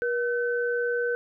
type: tone pair together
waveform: sine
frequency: 479.5 / 1522.3 Hz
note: A#4 / F#6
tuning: +49 / +49 cents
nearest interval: octave + minor sixth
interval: 2000 cents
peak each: -25 / -29 dBFS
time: 0.02-1.15 s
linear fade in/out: 0 ms
effects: none